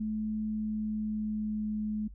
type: tone with pitch glide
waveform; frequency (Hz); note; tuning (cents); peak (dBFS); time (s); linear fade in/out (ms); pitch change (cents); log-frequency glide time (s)
sine; 215.7 to 213.2; A3 to G#3; -34 to +46; -30; 0-2.08; 10; -20; 0.4-1.71
effects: noise-tail reverb RT60 0.1 s tail -22 dB re dry + added 50 Hz sine -45 dBFS peak until 2.14 s